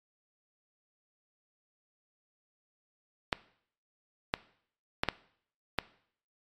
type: clicks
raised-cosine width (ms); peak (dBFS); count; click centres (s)
0.3; -10; 5; 3.328 / 4.339 / 5.035 / 5.087 / 5.787
effects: noise-tail reverb RT60 0.6 s tail -19 dB re dry + MP3 64 kbps

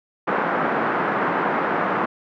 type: band-pass noise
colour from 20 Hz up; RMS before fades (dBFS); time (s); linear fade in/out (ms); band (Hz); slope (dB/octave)
white; -22; 0.27-2.06; 10; 170 to 1500; 24
effects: none

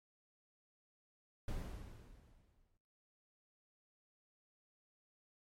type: noise with exponential decay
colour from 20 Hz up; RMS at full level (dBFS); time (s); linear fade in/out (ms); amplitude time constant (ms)
brown; -39; 1.48-2.77; 2; 280
effects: noise-tail reverb RT60 0.7 s tail -20 dB re dry + MP3 64 kbps

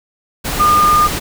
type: tone in noise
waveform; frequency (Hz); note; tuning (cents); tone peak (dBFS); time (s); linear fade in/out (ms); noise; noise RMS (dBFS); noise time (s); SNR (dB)
sine; 1213; D#6; -44; -8; 0.59-1.08; 20; pink; -20; 0.44-1.2; +9
effects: none

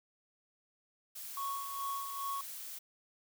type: noise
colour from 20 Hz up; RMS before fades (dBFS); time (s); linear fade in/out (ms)
blue; -45; 1.15-2.79; 10
type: tone with tremolo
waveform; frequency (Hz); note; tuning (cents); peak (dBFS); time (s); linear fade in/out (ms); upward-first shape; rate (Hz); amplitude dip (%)
triangle; 1107; C#6; -3; -33; 1.37-2.41; 2; sine; 2.4; 55
effects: none

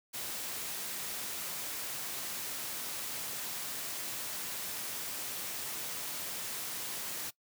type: noise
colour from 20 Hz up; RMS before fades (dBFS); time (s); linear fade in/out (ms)
white; -39; 0.13-7.31; 20
effects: noise-tail reverb RT60 0.1 s tail -21 dB re dry + high-pass 100 Hz 12 dB/octave

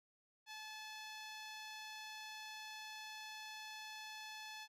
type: tone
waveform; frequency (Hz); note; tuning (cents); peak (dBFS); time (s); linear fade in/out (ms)
10% pulse; 864; A5; -32; -40; 0.46-4.68; 50
effects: low-pass 10000 Hz 12 dB/octave

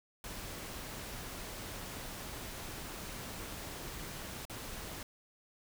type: noise with dropouts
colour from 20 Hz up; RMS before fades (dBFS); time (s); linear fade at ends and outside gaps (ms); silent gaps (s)
pink; -44; 0.24-5.03; 2; 4.453-4.497
effects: none

